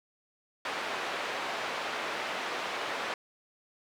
pink band-pass noise, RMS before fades -35 dBFS, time 0.65-3.14 s, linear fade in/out 2 ms, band 560 to 3000 Hz, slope 12 dB/octave, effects none

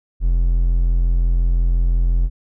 triangle tone, 42.86 Hz, F1, 32 cents flat, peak -11 dBFS, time 0.2-2.3 s, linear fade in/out 50 ms, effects none

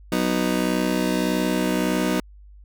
30% pulse chord, B major, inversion second, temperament just, 185.21 / 246.9 / 308.7 Hz, F#3 / B3 / D#4, +2 / 0 / -14 cents, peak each -22 dBFS, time 0.12-2.2 s, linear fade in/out 2 ms, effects added 50 Hz sine -43 dBFS peak until 2.64 s

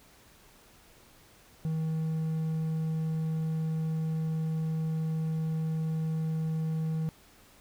triangle tone with hard clipping, 159.3 Hz, D#3, 41 cents sharp, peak -29 dBFS, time 1.65-7.09 s, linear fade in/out 0 ms, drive 6 dB, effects pink hiss -58 dBFS RMS until 7.6 s

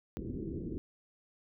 white low-pass noise, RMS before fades -39 dBFS, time 0.17-0.78 s, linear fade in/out 0 ms, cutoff 390 Hz, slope 48 dB/octave, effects none

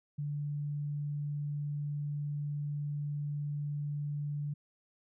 sine tone, 146.1 Hz, D3, 9 cents flat, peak -33 dBFS, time 0.18-4.54 s, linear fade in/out 10 ms, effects none

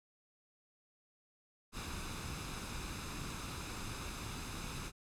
pink noise with comb filter, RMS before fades -43 dBFS, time 1.72-4.92 s, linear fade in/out 50 ms, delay 0.79 ms, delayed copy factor +0.5, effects low-pass 10000 Hz 12 dB/octave

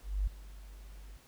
sine tone with ADSR envelope, 49 Hz, G1, in tune, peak -26 dBFS, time 0.02-1.17 s, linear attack 250 ms, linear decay 8 ms, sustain -20 dB, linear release 4 ms, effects pink hiss -61 dBFS RMS until 1.27 s

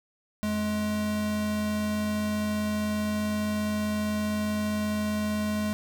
square tone pair together, 88.88 / 211.4 Hz, F2 / G#3, +31 / +31 cents, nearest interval octave + minor third, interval 1500 cents, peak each -38 / -27 dBFS, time 0.43-5.73 s, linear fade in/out 0 ms, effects none

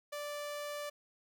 sawtooth tone, 586 Hz, D5, 4 cents flat, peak -35 dBFS, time 0.12-0.9 s, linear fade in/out 10 ms, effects none

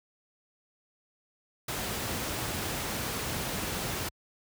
pink noise, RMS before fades -33 dBFS, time 1.68-4.09 s, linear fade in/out 5 ms, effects high-pass 60 Hz 12 dB/octave

